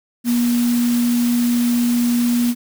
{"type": "tone in noise", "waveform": "sine", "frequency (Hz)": 240, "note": "B3", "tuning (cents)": -49, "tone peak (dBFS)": -14, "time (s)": [0.24, 2.55], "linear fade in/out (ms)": 50, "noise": "white", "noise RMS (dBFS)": -29, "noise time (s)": [0.24, 2.55], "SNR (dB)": 12, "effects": []}